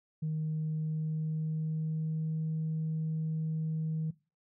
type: tone with pitch glide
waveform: sine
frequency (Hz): 156.1 to 158.28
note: D#3 to D#3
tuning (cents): +6 to +30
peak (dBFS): -29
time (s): 0.22-4.11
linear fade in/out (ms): 10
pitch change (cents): +24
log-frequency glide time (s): 0.73-2.4
effects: noise-tail reverb RT60 0.3 s tail -20 dB re dry + tanh soft clip ceiling -27 dBFS